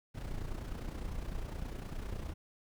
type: noise with amplitude modulation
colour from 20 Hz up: brown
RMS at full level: -37 dBFS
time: 0.14-2.34 s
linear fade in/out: 20 ms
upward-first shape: sine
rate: 29.8 Hz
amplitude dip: 60%
effects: none